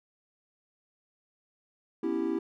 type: chord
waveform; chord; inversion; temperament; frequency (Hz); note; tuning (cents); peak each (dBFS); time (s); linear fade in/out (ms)
triangle; C# half-diminished seventh; third; equal; 246.9 / 277.2 / 329.6 / 392; B3 / C#4 / E4 / G4; 0 / 0 / 0 / 0; -34 / -33 / -28 / -32; 2.03-2.39; 5
effects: none